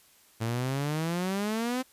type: exponential sweep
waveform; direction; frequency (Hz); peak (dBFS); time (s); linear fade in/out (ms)
sawtooth; up; 110.7 to 261.6; -24; 0.4-1.83; 20
effects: white hiss -60 dBFS RMS until 1.92 s + resampled to 32000 Hz